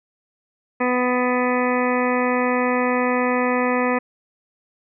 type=harmonic tone; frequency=249.2 Hz; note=B3; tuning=16 cents sharp; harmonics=1 / 2 / 3 / 4 / 5 / 7 / 8 / 9 / 10; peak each=-22 / -22 / -28 / -26 / -28 / -30 / -29 / -35 / -33 dBFS; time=0.8-3.99 s; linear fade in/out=10 ms; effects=none